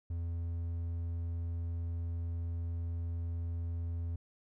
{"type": "tone", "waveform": "triangle", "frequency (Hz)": 84.5, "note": "E2", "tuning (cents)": 43, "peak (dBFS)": -32, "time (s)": [0.1, 4.16], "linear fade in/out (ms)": 5, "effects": []}